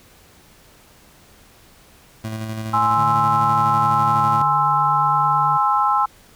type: tone with tremolo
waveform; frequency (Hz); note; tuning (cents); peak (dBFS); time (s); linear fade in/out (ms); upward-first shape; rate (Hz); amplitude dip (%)
25% pulse; 110; A2; 0; -21; 2.24-4.42; 5; square; 12; 30
type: chord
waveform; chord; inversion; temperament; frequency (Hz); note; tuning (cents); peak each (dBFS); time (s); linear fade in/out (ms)
sine; Ab augmented; none; equal; 830.6 / 1046.5 / 1318.5; Ab5 / C6 / E6; 0 / 0 / 0; -19; 2.73-6.06; 10
type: tone with vibrato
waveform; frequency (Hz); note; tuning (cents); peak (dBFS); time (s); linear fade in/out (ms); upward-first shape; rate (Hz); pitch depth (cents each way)
triangle; 146.83; D3; 0; -25; 2.96-5.58; 20; sine; 8.8; 17
effects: pink hiss -50 dBFS RMS until 6.35 s